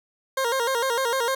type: tone with vibrato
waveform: 20% pulse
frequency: 499.3 Hz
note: B4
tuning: 19 cents sharp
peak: -17 dBFS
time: 0.37-1.35 s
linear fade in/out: 5 ms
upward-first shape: square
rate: 6.6 Hz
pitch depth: 110 cents each way
effects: none